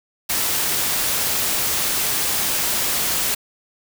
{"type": "noise", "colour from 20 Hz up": "white", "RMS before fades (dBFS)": -21, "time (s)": [0.29, 3.35], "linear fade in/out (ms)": 10, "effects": []}